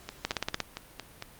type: two click trains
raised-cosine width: 0.2 ms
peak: -19 / -11 dBFS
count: 6 / 7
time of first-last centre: 0.09-1.224 / 0.25-0.603 s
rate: 4.41 / 17 Hz
effects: pink hiss -53 dBFS RMS until 1.39 s + Opus 48 kbps